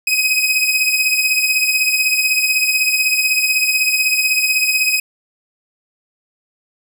sawtooth beating tone pair, 2520 / 2536 Hz, D#7 / D#7, +21 / +32 cents, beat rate 16 Hz, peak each -12 / -15 dBFS, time 0.07-5 s, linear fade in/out 5 ms, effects none

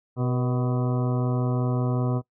harmonic tone with a mistuned harmonic, 125.3 Hz, B2, 25 cents sharp, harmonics 1 / 2 / 3 / 4 / 5 / 6 / 8 / 9 / 10, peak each -23 / -29 / -33 / -35 / -37 / -39 / -41 / -42 / -43 dBFS, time 0.16-2.22 s, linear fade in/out 50 ms, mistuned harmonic 4, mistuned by -51 cents, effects noise-tail reverb RT60 0.1 s tail -20 dB re dry

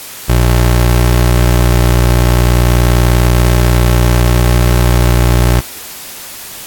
25% pulse tone, 60.3 Hz, B1, 41 cents flat, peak -3 dBFS, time 0.28-5.61 s, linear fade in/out 20 ms, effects white hiss -28 dBFS RMS until 6.66 s + AAC 64 kbps

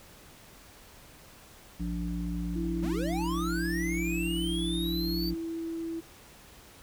harmonic tone, 58.27 Hz, A#1, in tune, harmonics 1 / 3 / 5, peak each -34 / -33 / -38 dBFS, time 1.79-5.35 s, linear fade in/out 20 ms
sine tone, 329.6 Hz, E4, in tune, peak -32 dBFS, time 2.55-6.01 s, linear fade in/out 20 ms
square linear sweep, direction up, 160.2 to 4633 Hz, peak -35 dBFS, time 2.82-5.31 s, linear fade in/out 20 ms
effects pink hiss -53 dBFS RMS until 6.82 s

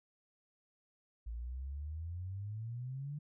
sine exponential sweep, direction up, 54.9 to 150 Hz, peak -39 dBFS, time 1.26-3.19 s, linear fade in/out 10 ms, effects none

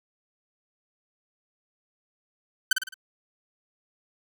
sawtooth tone with echo, 1533 Hz, G6, 39 cents flat, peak -13 dBFS, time 2.71-2.73 s, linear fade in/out 5 ms, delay 53 ms, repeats 4, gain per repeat -6 dB, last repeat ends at 2.942 s, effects none

